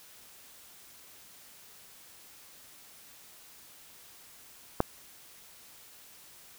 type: click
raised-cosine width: 1 ms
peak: -9 dBFS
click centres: 4.804 s
effects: white hiss -54 dBFS RMS until 6.58 s